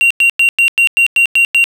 triangle tone bursts, 2757 Hz, F7, 23 cents flat, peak -5 dBFS, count 9, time 0.01-1.641 s, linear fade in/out 0 ms, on 95 ms, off 97 ms, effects none

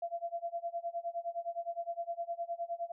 sine tone with tremolo, 683 Hz, F5, 39 cents flat, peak -32 dBFS, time 0.02-2.92 s, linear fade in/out 5 ms, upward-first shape sine, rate 9.7 Hz, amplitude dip 95%, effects none

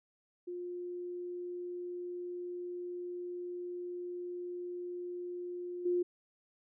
sine tone with level steps, 354.5 Hz, F4, 26 cents sharp, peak -38 / -28 dBFS, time 0.47-6.03 s, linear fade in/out 10 ms, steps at 5.85 s, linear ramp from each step 10 ms, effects none

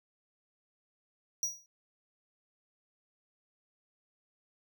square tone with exponential decay, 5780 Hz, F#8, 41 cents flat, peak -27 dBFS, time 1.43-1.66 s, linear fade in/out 1 ms, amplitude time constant 49 ms, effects none

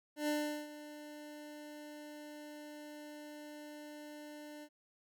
25% pulse tone with ADSR envelope, 298.3 Hz, D4, 27 cents sharp, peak -28 dBFS, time 0.16-4.69 s, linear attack 120 ms, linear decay 390 ms, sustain -16 dB, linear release 60 ms, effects none

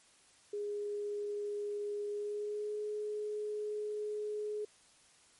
sine tone with pitch glide, 412.6 to 421.3 Hz, G#4 to G#4, -11 to +25 cents, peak -35 dBFS, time 0.53-4.65 s, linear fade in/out 5 ms, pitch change +36 cents, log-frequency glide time 2.09-2.78 s, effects white hiss -64 dBFS RMS until 5.39 s + MP3 48 kbps

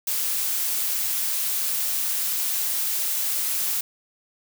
blue noise, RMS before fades -25 dBFS, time 0.07-3.81 s, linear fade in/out 5 ms, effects none

